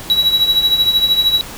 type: tone with tremolo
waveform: triangle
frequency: 3900 Hz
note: B7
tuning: 23 cents flat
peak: -6 dBFS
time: 0.1-1.41 s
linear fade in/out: 0 ms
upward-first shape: triangle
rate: 13 Hz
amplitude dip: 75%
effects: pink hiss -31 dBFS RMS until 1.57 s